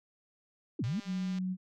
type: exponential two-way sweep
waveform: sine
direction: down then up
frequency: 387.5 to 103.83 to 242.5 Hz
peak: -30 dBFS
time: 0.79-1 s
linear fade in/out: 5 ms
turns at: 0.84 s
type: click train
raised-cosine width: 0.2 ms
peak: -33 dBFS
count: 110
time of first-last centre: 0.84-1.385 s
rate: 200 Hz
type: tone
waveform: sine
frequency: 185 Hz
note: F#3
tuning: in tune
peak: -31 dBFS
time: 1.05-1.57 s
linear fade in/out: 50 ms
effects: none